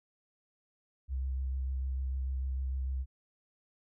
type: tone with vibrato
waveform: sine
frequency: 65.7 Hz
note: C2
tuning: 8 cents sharp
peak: -31 dBFS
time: 1.08-3.06 s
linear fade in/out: 50 ms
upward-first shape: triangle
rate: 6.7 Hz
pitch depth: 25 cents each way
effects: none